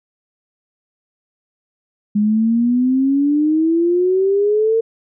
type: exponential sweep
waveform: sine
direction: up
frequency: 205.5 to 457.4 Hz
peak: -12 dBFS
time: 2.15-4.81 s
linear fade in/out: 10 ms
effects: none